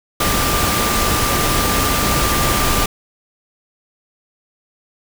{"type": "tone in noise", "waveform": "sine", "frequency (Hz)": 1189, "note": "D6", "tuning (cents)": 21, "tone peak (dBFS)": -22, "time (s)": [0.2, 2.86], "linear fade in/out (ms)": 5, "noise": "pink", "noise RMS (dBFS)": -17, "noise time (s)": [0.2, 2.86], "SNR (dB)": -8, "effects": []}